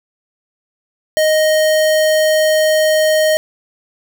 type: tone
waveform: square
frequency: 622.3 Hz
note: D#5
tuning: in tune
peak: -11 dBFS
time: 1.17-3.37 s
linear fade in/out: 0 ms
effects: none